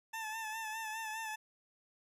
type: tone with vibrato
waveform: 20% pulse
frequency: 880 Hz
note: A5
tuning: in tune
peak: -34 dBFS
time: 0.13-1.36 s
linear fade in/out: 10 ms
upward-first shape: sine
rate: 4.9 Hz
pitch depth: 44 cents each way
effects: resampled to 32000 Hz